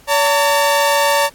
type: tone pair together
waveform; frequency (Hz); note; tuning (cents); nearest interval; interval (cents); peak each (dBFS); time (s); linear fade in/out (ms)
sawtooth; 570 / 906; C#5 / A#5; +48 / -50; minor sixth; 802; -11; 0.07-1.3; 50
effects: pink hiss -47 dBFS RMS until 1.34 s + AAC 64 kbps